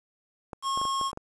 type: clicks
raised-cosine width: 1 ms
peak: -23 dBFS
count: 7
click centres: 0.532 / 0.775 / 0.815 / 0.853 / 1.013 / 1.131 / 1.174 s
type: tone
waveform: square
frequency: 1085 Hz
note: C#6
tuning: 37 cents flat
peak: -27 dBFS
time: 0.62-1.12 s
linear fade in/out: 50 ms
effects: resampled to 22050 Hz + 8-bit